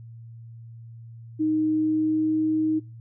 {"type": "tone with pitch glide", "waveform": "sine", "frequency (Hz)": [311.1, 313.3], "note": ["D#4", "D#4"], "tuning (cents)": [0, 12], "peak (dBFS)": -20, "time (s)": [1.39, 2.8], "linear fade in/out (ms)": 20, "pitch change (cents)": 12, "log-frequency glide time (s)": [1.69, 2.41], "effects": ["noise-tail reverb RT60 0.3 s tail -25 dB re dry", "added 115 Hz sine -40 dBFS peak until 3 s"]}